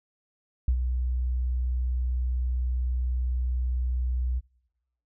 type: tone with ADSR envelope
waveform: sine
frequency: 62.2 Hz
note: B1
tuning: 13 cents sharp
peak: -18 dBFS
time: 0.68-4.41 s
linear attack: 3 ms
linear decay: 69 ms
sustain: -6 dB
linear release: 32 ms
effects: noise-tail reverb RT60 1.0 s tail -26 dB re dry